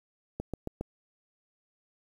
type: click train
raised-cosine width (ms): 2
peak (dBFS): -20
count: 4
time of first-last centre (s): 0.4-0.81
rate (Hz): 7.31
effects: 9-bit